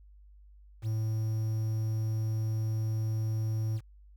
triangle tone with quantisation, 110 Hz, A2, in tune, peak -26 dBFS, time 0.82-3.81 s, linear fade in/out 50 ms, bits 9, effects added 50 Hz sine -52 dBFS peak until 4.16 s

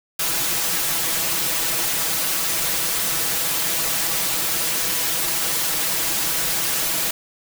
white noise with comb filter, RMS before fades -22 dBFS, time 0.19-7.11 s, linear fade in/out 5 ms, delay 6.1 ms, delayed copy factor +0.9, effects none

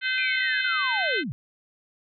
harmonic tone, 514 Hz, C5, 31 cents flat, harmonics 3 / 4 / 5 / 6 / 7 / 8, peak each -26 / -29 / -33 / -32 / -36 / -37 dBFS, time 0.01-1.24 s, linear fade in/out 50 ms
sine linear sweep, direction down, 2470 to 107 Hz, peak -28 dBFS, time 0.18-1.32 s, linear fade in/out 0 ms
effects none

